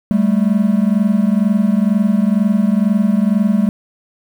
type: tone pair together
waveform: triangle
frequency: 195.8 / 217.9 Hz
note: G3 / A3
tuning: -2 / -17 cents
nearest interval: major second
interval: 185 cents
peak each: -12 dBFS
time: 0.11-3.69 s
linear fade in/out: 0 ms
effects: 7-bit